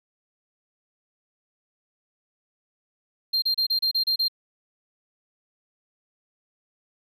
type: tone bursts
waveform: triangle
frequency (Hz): 4186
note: C8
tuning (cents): 0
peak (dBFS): -19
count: 8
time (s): 3.33-4.283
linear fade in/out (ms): 10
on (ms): 92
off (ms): 31
effects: none